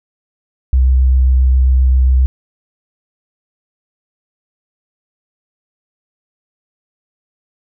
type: tone with vibrato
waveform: sine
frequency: 64.4 Hz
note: C2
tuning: 27 cents flat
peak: -7 dBFS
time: 0.73-2.26 s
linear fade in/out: 0 ms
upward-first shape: sine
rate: 7.5 Hz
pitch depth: 12 cents each way
effects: none